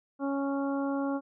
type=harmonic tone; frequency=277.2 Hz; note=C#4; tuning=in tune; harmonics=1 / 2 / 3 / 4 / 5; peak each=-29 / -35 / -39 / -41 / -43 dBFS; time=0.19-1.21 s; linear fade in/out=50 ms; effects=none